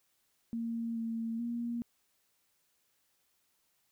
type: tone with pitch steps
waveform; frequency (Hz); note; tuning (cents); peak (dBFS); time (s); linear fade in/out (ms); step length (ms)
sine; 230.5 / 227.6 / 236.2; A#3 / A#3 / A#3; -19 / -41 / +23; -33; 0.53-1.82; 0; 430
effects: white hiss -75 dBFS RMS until 3.91 s